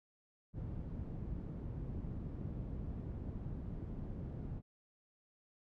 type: low-pass noise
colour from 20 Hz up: white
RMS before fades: -43 dBFS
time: 0.53-4.62 s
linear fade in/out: 50 ms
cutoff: 150 Hz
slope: 12 dB/octave
effects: none